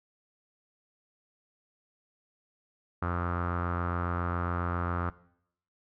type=tone with low-pass filter; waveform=sawtooth; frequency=87.31 Hz; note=F2; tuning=in tune; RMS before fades=-31 dBFS; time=3.02-5.1 s; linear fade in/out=5 ms; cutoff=1300 Hz; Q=5.9; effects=noise-tail reverb RT60 0.7 s tail -19 dB re dry